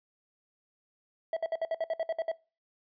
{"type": "tone bursts", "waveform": "triangle", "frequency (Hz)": 653, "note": "E5", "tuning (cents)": -17, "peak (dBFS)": -25, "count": 11, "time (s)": [1.33, 2.316], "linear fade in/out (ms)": 2, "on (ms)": 36, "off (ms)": 59, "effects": ["noise-tail reverb RT60 0.3 s tail -21 dB re dry", "resampled to 11025 Hz"]}